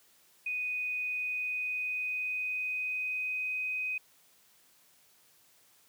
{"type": "tone with pitch glide", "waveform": "sine", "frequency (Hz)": [2489, 2509], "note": ["D#7", "D#7"], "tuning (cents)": [0, 14], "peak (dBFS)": -31, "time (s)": [0.46, 3.98], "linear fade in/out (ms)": 5, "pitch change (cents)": 14, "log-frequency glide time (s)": [1.03, 3.58], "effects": ["white hiss -64 dBFS RMS until 5.88 s", "high-pass 80 Hz 12 dB/octave"]}